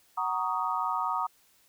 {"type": "chord", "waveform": "sine", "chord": "D# minor seventh", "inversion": "first", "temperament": "just", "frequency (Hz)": [746.7, 933.4, 1120.1, 1244.5], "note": ["F#5", "A#5", "C#6", "D#6"], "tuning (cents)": [16, 2, 18, 0], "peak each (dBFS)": [-35, -31, -35, -31], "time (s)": [0.17, 1.27], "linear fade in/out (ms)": 10, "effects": ["white hiss -64 dBFS RMS until 1.68 s"]}